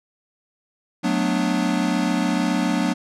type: chord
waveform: square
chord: B minor seventh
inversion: second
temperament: equal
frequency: 185 / 220 / 246.9 / 293.7 Hz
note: F#3 / A3 / B3 / D4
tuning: 0 / 0 / 0 / 0 cents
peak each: -25 / -27 / -25 / -25 dBFS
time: 1.03-2.94 s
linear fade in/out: 20 ms
effects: low-pass 8000 Hz 12 dB/octave